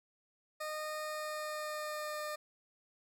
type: tone with pitch glide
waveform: 20% pulse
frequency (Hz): 614 to 604.5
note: D#5 to D5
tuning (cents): -23 to +50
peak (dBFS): -33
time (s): 0.6-2.36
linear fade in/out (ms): 10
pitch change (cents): -27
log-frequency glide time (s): 1.02-2.23
effects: none